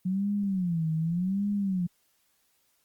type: tone with vibrato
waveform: sine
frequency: 180 Hz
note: F#3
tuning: 47 cents flat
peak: -25 dBFS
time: 0.05-1.87 s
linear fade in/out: 10 ms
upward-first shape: sine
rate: 0.86 Hz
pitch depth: 220 cents each way
effects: white hiss -70 dBFS RMS until 2.84 s + Opus 24 kbps